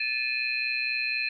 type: tone cluster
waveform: sine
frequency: 1747 / 2454 / 2578 / 4152 Hz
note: A6 / D#7 / E7 / C8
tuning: -13 / -25 / -39 / -14 cents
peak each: -36 / -29 / -31 / -34 dBFS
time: 0-1.29 s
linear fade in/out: 5 ms
effects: none